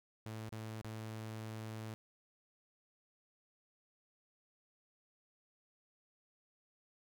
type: tone with dropouts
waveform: sawtooth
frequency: 110 Hz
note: A2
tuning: in tune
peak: -39 dBFS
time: 0.26-1.94 s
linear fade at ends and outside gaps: 0 ms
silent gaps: 0.491-0.523 / 0.815-0.846 s
effects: none